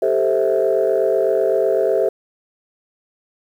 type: chord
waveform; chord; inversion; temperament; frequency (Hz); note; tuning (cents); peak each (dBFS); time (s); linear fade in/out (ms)
sine; A minor seventh; third; equal with one note detuned; 392 / 440 / 523.3 / 652.4; G4 / A4 / C5 / E5; 0 / 0 / 0 / -18; -19; 0.02-2.09; 5
effects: tanh soft clip ceiling -7 dBFS + 8-bit